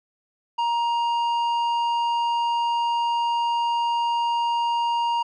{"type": "tone with tanh clipping", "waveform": "triangle", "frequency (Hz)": 940, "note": "A#5", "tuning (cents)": 14, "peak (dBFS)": -22, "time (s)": [0.58, 5.23], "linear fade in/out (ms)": 10, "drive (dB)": 13, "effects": []}